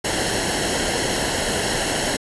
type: noise with comb filter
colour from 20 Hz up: pink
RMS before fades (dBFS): -22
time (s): 0.04-2.17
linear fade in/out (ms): 10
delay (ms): 0.83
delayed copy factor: -0.65
effects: resampled to 24000 Hz